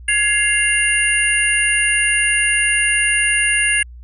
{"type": "tone cluster", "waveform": "sine", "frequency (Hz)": [1674, 2109, 2774, 9560], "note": ["G#6", "C7", "F7", "D9"], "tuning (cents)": [13, 13, -12, 30], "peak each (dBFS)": -19, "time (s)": [0.08, 3.83], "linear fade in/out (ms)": 5, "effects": ["added 60 Hz sine -34 dBFS peak until 4.03 s"]}